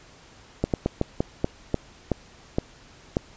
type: slowing click train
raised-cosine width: 2 ms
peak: -8 dBFS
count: 10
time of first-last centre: 0.64-3.169 s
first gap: 98 ms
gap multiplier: 1.25
effects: pink hiss -51 dBFS RMS until 3.36 s + resampled to 16000 Hz